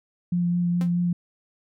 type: tone with vibrato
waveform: sine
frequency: 174.8 Hz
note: F3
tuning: 2 cents sharp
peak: -20 dBFS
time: 0.32-1.13 s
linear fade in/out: 5 ms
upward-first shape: sine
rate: 4.7 Hz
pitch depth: 12 cents each way
type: tone with exponential decay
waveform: sawtooth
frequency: 261.5 Hz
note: C4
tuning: 1 cent flat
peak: -27 dBFS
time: 0.81-0.93 s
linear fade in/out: 1 ms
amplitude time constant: 24 ms
effects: none